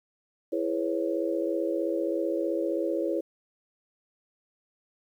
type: chord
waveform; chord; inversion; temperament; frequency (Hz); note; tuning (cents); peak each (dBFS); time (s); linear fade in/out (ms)
sine; C# minor seventh; first; just; 332.6 / 415.8 / 498.9 / 554.4; E4 / G#4 / B4 / C#5; +16 / +2 / +17 / 0; -29 / -33 / -33 / -31; 0.52-3.21; 10
effects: 10-bit